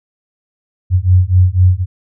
sine beating tone pair, 89.6 / 93.6 Hz, F2 / F#2, +45 / +20 cents, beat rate 4 Hz, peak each -10 dBFS, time 0.9-1.86 s, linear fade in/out 50 ms, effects none

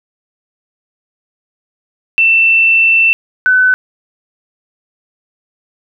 sine tone pair in turn, 2676 / 1507.5 Hz, E7 / F#6, +25 / +32 cents, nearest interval minor seventh, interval 993 cents, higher first, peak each -6 dBFS, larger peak neither, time 2.18-3.13 / 3.46-3.74 s, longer first, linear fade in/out 0 ms, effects none

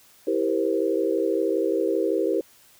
sine chord, C dominant seventh, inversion first, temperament just, 327 / 392.4 / 470.9 / 523.3 Hz, E4 / G4 / Bb4 / C5, -14 / +2 / +18 / 0 cents, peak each -26 / -25 / -26 / -28 dBFS, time 0.27-2.41 s, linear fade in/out 5 ms, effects white hiss -55 dBFS RMS until 2.79 s

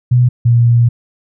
sine tone pair in turn, 123.47 / 118.58 Hz, B2 / A#2, 0 / +30 cents, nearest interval minor second, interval 70 cents, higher first, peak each -6 dBFS, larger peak neither, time 0.11-0.29 / 0.45-0.89 s, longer second, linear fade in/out 10 ms, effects none

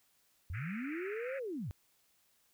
sine linear two-way sweep, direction up then down, 75 to 554.4 to 75.2 Hz, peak -37 dBFS, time 0.5-1.71 s, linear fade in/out 0 ms, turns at 1.37 s
white band-pass noise, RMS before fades -47 dBFS, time 0.53-1.4 s, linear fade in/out 20 ms, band 1300 to 2500 Hz, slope 96 dB/octave
effects white hiss -72 dBFS RMS until 2.53 s

